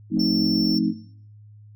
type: chord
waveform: sine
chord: F dominant seventh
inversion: none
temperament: just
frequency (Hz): 174.61 / 218.3 / 261.9 / 314.3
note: F3 / A3 / C4 / Eb4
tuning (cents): 0 / -13 / +2 / +18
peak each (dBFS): -26 / -23 / -25 / -23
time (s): 0.1-0.94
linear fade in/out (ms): 50
type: click train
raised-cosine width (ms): 2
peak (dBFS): -29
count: 63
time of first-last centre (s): 0.17-0.749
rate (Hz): 107
type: tone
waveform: triangle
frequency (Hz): 5410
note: E8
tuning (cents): +44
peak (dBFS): -24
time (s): 0.19-0.79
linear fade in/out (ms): 10
effects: noise-tail reverb RT60 0.6 s tail -17 dB re dry + added 105 Hz sine -44 dBFS peak until 1.75 s